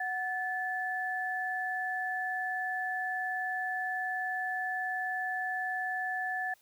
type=tone pair together; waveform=sine; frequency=740 / 1738.8 Hz; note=F#5 / A6; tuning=0 / -21 cents; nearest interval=octave + minor third; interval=1479 cents; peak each=-35 / -33 dBFS; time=0-6.54 s; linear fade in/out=5 ms; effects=white hiss -66 dBFS RMS until 6.61 s